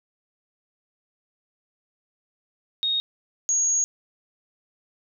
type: tone pair in turn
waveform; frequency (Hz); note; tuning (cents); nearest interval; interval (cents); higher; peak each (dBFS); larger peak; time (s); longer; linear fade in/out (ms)
sine; 3729 / 6628; A#7 / G#8; 0 / -4; minor seventh; 996; second; -21 / -19; second; 2.83-3 / 3.49-3.84; second; 0
effects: none